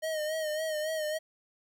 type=tone with vibrato; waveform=square; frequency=622.3 Hz; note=D#5; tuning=in tune; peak=-31 dBFS; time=0.02-1.19 s; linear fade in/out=20 ms; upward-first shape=sine; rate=3.6 Hz; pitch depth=51 cents each way; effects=11-bit